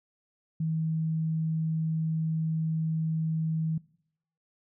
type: tone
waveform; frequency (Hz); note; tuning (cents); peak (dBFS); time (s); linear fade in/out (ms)
sine; 160; D#3; +49; -26; 0.6-3.78; 5
effects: noise-tail reverb RT60 0.7 s tail -22 dB re dry